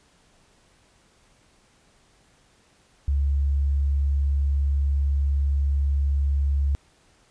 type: tone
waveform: sine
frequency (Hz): 70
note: C#2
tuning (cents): +18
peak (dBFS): -19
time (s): 3.08-6.75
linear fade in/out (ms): 0
effects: pink hiss -60 dBFS RMS until 7.3 s + resampled to 22050 Hz